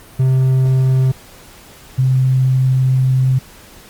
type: tone pair in turn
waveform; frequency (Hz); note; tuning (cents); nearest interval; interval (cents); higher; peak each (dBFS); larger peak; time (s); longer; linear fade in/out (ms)
triangle / sine; 130.81 / 130.23; C3 / C3; 0 / -8; unison; 8; first; -8 / -10; first; 0.19-1.12 / 1.98-3.39; second; 10
effects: pink hiss -41 dBFS RMS until 3.89 s + Opus 32 kbps